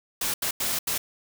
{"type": "noise bursts at uneven times", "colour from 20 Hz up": "white", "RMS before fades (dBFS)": -27, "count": 4, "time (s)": [[0.21, 0.34], [0.42, 0.51], [0.6, 0.79], [0.87, 0.98]], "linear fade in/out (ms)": 5, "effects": []}